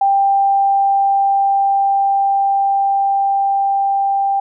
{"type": "tone with level ramp", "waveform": "sine", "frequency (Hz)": 790, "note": "G5", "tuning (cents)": 13, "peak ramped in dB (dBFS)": [-10, -13], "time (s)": [0.01, 4.4], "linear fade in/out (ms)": 5, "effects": []}